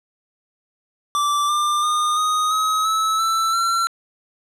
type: tone with pitch steps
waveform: square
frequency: 1168 / 1193.2 / 1219 / 1245.3 / 1272.2 / 1299.7 / 1327.8 / 1356.5 Hz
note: D6 / D6 / D#6 / D#6 / D#6 / E6 / E6 / E6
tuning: -10 / +27 / -36 / +1 / +38 / -25 / +12 / +49 cents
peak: -18 dBFS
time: 1.15-3.87 s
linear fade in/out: 0 ms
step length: 340 ms
effects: low-pass 11000 Hz 12 dB/octave + 8-bit